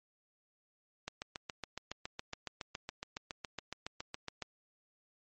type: click train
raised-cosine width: 0.2 ms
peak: -22 dBFS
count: 25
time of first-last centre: 1.08-4.423 s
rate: 7.18 Hz
effects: MP3 32 kbps

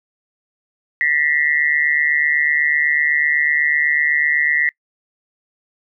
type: tone with amplitude modulation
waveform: sine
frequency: 1937 Hz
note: B6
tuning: 34 cents flat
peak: -10 dBFS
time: 1.01-4.69 s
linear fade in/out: 0 ms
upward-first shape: sine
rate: 148 Hz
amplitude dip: 95%
effects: noise-tail reverb RT60 0.1 s tail -25 dB re dry

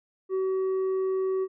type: tone with tanh clipping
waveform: sine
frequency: 379.2 Hz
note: F#4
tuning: 43 cents sharp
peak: -25 dBFS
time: 0.29-1.48 s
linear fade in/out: 50 ms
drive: 4 dB
effects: none

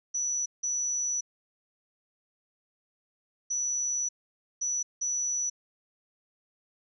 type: tone bursts at uneven times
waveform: sine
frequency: 5920 Hz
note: F#8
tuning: in tune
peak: -27 dBFS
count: 5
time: 0.14-0.46 / 0.63-1.21 / 3.5-4.09 / 4.61-4.83 / 5.01-5.5 s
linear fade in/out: 10 ms
effects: none

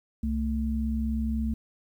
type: tone pair together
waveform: sine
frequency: 66.18 / 222.6 Hz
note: C2 / A3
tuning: +20 / +20 cents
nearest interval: octave + major sixth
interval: 2100 cents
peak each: -28 dBFS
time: 0.23-1.54 s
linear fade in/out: 5 ms
effects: 10-bit

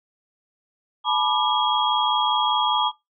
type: tone cluster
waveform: sine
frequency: 858 / 983 / 1190 / 3293 Hz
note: A5 / B5 / D6 / G#7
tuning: -44 / -8 / +22 / -15 cents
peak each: -24 dBFS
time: 1.04-2.92 s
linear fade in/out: 50 ms
effects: noise-tail reverb RT60 0.2 s tail -22 dB re dry

